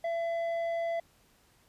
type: tone with low-pass filter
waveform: square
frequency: 672 Hz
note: E5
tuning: 33 cents sharp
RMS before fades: -32 dBFS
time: 0.04-1 s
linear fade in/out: 5 ms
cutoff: 1600 Hz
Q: 0.85
effects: pink hiss -65 dBFS RMS until 1.68 s + resampled to 32000 Hz